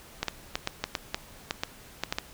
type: clicks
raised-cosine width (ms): 0.2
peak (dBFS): -10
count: 12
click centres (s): 0.23 / 0.283 / 0.555 / 0.674 / 0.84 / 0.952 / 1.145 / 1.509 / 1.635 / 2.036 / 2.125 / 2.185
effects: pink hiss -50 dBFS RMS until 2.33 s